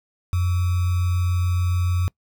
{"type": "tone with sample-and-hold", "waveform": "sine", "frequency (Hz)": 89.3, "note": "F2", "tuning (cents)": 39, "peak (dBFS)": -18, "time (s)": [0.33, 2.08], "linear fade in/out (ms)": 0, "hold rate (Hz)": 1225, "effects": ["noise-tail reverb RT60 0.1 s tail -24 dB re dry"]}